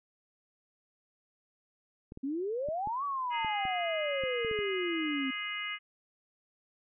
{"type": "clicks", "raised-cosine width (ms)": 3, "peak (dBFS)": -31, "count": 10, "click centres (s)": [2.121, 2.174, 2.687, 2.873, 3.447, 3.653, 4.237, 4.448, 4.513, 4.59]}
{"type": "exponential two-way sweep", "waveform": "sine", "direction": "up then down", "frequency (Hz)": [260.1, 1157, 260.1], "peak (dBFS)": -31, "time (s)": [2.23, 5.31], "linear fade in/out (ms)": 10, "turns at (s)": 3.04}
{"type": "harmonic tone", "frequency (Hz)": 415.3, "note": "G#4", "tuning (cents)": 0, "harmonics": [3, 4, 5, 6, 7], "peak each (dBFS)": [-43, -44, -37, -44, -40], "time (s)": [3.3, 5.79], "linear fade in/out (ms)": 50}
{"effects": []}